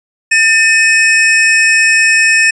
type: tone pair together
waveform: square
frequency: 1795 / 2539 Hz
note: A6 / D#7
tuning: +34 / +34 cents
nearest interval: tritone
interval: 600 cents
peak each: -10 dBFS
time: 0.31-2.51 s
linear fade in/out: 10 ms
effects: resampled to 22050 Hz